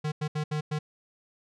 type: tone bursts at uneven times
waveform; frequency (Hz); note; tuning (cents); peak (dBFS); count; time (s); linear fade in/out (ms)
square; 151.8; D#3; -42; -28; 5; 0.04-0.12 / 0.21-0.28 / 0.35-0.44 / 0.51-0.61 / 0.71-0.79; 10
effects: low-pass 6000 Hz 12 dB/octave